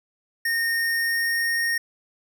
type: tone with pitch glide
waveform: square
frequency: 1841 to 1851.7 Hz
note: A#6 to A#6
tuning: -22 to -12 cents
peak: -22 dBFS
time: 0.45-1.78 s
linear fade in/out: 5 ms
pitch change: +10 cents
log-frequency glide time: 0.96-1.61 s
effects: none